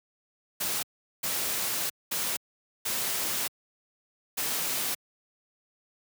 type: noise bursts at uneven times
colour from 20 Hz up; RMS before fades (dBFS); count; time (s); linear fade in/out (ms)
white; -30; 5; 0.6-0.83 / 1.23-1.9 / 2.11-2.37 / 2.85-3.48 / 4.37-4.95; 10
effects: high-pass 100 Hz 12 dB/octave